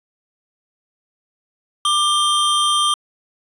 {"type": "tone pair together", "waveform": "square", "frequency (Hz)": [1189, 3174], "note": ["D6", "G7"], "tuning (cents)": [21, 21], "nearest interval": "octave + perfect fourth", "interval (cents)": 1700, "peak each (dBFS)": -18, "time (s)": [1.85, 2.94], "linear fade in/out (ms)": 2, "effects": ["resampled to 24000 Hz"]}